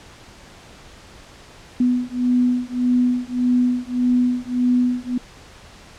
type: beating tone pair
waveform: sine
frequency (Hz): 246.9 / 248.6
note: B3 / B3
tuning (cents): 0 / +12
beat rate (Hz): 1.7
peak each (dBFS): -19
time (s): 1.8-5.18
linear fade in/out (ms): 5
effects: pink hiss -44 dBFS RMS until 5.98 s + low-pass 7000 Hz 12 dB/octave